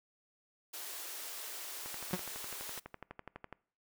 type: high-pass noise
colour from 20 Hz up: white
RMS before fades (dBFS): -44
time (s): 0.73-2.8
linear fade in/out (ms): 10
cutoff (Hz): 310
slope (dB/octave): 48
type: click train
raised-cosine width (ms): 0.5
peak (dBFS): -29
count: 21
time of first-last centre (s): 1.86-3.527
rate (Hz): 12
type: tone with exponential decay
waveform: sawtooth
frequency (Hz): 181.8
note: F#3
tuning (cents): -30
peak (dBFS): -25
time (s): 2.13-2.21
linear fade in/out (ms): 5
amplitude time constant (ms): 16
effects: noise-tail reverb RT60 0.5 s tail -23 dB re dry